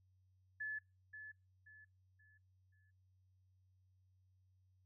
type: tone with echo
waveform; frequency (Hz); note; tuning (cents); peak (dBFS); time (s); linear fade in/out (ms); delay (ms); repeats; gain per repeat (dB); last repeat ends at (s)
sine; 1725; A6; -35; -40; 0.6-0.79; 10; 530; 4; -9; 2.91
effects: noise-tail reverb RT60 0.3 s tail -25 dB re dry + added 93 Hz sine -70 dBFS peak until 4.85 s